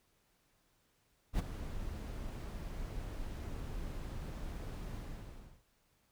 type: noise with ADSR envelope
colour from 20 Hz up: brown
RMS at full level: -30 dBFS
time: 1.33-5.63 s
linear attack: 61 ms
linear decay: 19 ms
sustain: -12 dB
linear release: 660 ms
effects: pink hiss -74 dBFS RMS until 6.11 s